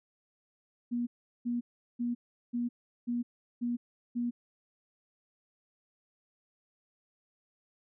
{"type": "tone bursts", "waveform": "sine", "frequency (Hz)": 240.1, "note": "B3", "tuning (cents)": -49, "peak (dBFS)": -29, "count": 7, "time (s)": [0.91, 4.31], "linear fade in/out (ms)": 20, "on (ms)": 160, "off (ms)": 380, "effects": []}